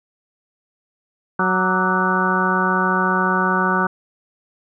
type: harmonic tone with a mistuned harmonic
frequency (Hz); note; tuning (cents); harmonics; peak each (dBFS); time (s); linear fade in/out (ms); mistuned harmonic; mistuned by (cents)
185.3; F#3; +3; 1 / 2 / 3 / 4 / 5 / 6 / 7 / 8; -22 / -25 / -30 / -28 / -23 / -23 / -25 / -21; 1.39-3.87; 5; 6; +79
effects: none